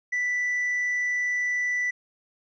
sine tone with tanh clipping, 1975.5 Hz, B6, in tune, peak -24 dBFS, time 0.12-1.91 s, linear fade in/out 10 ms, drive 1 dB, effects none

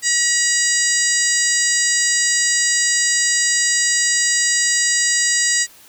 harmonic tone, 960 Hz, B5, 49 cents flat, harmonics 2 / 3 / 4 / 5 / 6 / 7 / 8 / 9, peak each -20 / -31 / -28 / -23 / -25 / -22 / -19 / -30 dBFS, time 0.02-5.67 s, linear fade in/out 50 ms, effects white hiss -46 dBFS RMS until 5.88 s

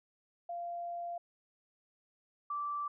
sine tone pair in turn, 692 / 1166.5 Hz, F5 / D6, -16 / -12 cents, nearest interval major sixth, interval 904 cents, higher second, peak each -37 / -34 dBFS, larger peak second, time 0.49-1.18 / 2.5-2.88 s, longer first, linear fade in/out 5 ms, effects none

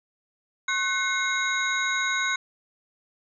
sine tone cluster, 1076 / 1504 / 2147 / 3808 / 6630 Hz, C6 / F#6 / C7 / A#7 / G#8, +48 / +28 / +44 / +36 / -4 cents, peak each -31 / -27 / -28 / -31 / -35 dBFS, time 0.68-2.36 s, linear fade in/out 5 ms, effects none

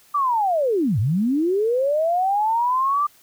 sine linear two-way sweep, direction down then up, 1191 to 94.1 to 1191 Hz, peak -17 dBFS, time 0.14-3.07 s, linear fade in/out 10 ms, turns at 0.99 s, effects white hiss -54 dBFS RMS until 3.22 s

